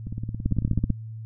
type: two click trains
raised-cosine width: 5 ms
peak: -10 / -19 dBFS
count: 8 / 16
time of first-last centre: 0.46-0.903 / 0.07-0.899 s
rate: 15.8 / 18.1 Hz
effects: added 111 Hz sine -34 dBFS peak until 1.25 s